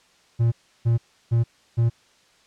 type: tone bursts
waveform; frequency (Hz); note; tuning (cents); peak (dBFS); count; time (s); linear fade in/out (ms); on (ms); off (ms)
triangle; 116.54; A#2; 0; -14; 4; 0.39-1.9; 20; 130; 330
effects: white hiss -58 dBFS RMS until 2.46 s + low-pass 6000 Hz 12 dB/octave